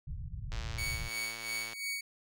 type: low-pass noise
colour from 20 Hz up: pink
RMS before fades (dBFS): -39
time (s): 0.07-1.09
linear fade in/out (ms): 10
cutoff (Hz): 150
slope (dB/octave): 48
type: click train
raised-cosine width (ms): 0.2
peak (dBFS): -26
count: 138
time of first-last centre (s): 0.52-1.732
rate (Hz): 113
type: tone with tremolo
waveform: sawtooth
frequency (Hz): 2242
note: C#7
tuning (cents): +19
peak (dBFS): -30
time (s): 0.78-2.01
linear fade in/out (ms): 5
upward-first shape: sine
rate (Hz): 2.9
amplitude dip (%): 70
effects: none